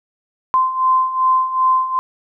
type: beating tone pair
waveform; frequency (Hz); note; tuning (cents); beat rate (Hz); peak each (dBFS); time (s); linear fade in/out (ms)
sine; 1035 / 1037.6; C6 / C6; -19 / -15; 2.6; -19 / -14; 0.54-1.99; 0
effects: none